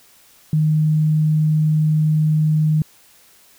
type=tone; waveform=sine; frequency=154.6 Hz; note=D#3; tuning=11 cents flat; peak=-13 dBFS; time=0.53-2.82 s; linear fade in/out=2 ms; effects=white hiss -51 dBFS RMS until 3.58 s